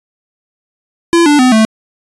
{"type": "tone with pitch steps", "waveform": "square", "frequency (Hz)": [338.9, 293.3, 253.9, 219.7], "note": ["E4", "D4", "B3", "A3"], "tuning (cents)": [48, -2, 48, -2], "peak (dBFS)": -6, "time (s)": [1.13, 1.65], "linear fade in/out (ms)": 0, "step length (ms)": 130, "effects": ["resampled to 24000 Hz"]}